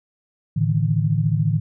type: chord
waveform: sine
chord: A suspended fourth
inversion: none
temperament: equal with one note detuned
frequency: 110 / 146.83 / 160.96 Hz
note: A2 / D3 / E3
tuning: 0 / 0 / -41 cents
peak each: -21 dBFS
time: 0.56-1.6 s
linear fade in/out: 10 ms
effects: none